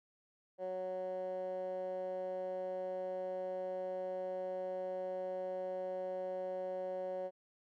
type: tone with band-pass filter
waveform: 15% pulse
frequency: 185 Hz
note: F#3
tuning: in tune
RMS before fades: -40 dBFS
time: 0.58-7.31 s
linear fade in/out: 50 ms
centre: 570 Hz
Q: 4
effects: none